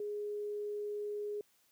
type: tone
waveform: sine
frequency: 415.3 Hz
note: G#4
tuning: in tune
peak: -36 dBFS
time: 0-1.41 s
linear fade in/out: 2 ms
effects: white hiss -71 dBFS RMS until 1.71 s + high-pass 60 Hz 12 dB/octave